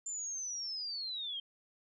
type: linear sweep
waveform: sine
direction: down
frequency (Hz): 7250 to 3139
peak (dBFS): -37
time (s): 0.06-1.4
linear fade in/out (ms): 5
effects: none